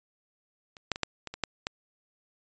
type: clicks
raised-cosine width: 0.2 ms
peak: -30 / -9 / -19 / -9 / -20 / -21 / -10 / -13 dBFS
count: 8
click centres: 0.768 / 0.917 / 0.959 / 1.033 / 1.273 / 1.34 / 1.437 / 1.669 s
effects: resampled to 16000 Hz